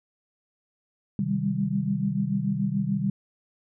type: chord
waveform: sine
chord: Ab major seventh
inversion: first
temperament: equal with one note detuned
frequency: 130.81 / 155.56 / 196 / 202.9 Hz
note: C3 / Eb3 / G3 / Ab3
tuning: 0 / 0 / 0 / -40 cents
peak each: -31 / -30 / -26 / -31 dBFS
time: 1.19-3.1 s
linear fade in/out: 2 ms
effects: none